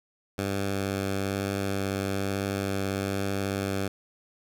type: tone with vibrato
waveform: 10% pulse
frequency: 98.1 Hz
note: G2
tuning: 2 cents sharp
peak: -19 dBFS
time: 0.38-3.88 s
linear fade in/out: 5 ms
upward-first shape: sine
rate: 1.1 Hz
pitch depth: 10 cents each way
effects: none